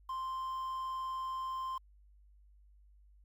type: tone with quantisation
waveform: triangle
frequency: 1046.5 Hz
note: C6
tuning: in tune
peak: -34 dBFS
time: 0.09-1.78 s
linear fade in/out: 5 ms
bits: 10
effects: added 50 Hz sine -59 dBFS peak until 3.24 s